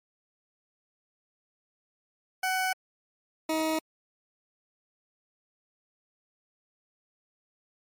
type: tone pair in turn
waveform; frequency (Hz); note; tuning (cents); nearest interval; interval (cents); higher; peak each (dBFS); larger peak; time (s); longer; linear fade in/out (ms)
20% pulse; 749 / 316.8; F#5 / D#4; +21 / +31; octave + minor third; 1490; first; -21; neither; 2.43-2.73 / 3.49-3.79; neither; 5
effects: MP3 64 kbps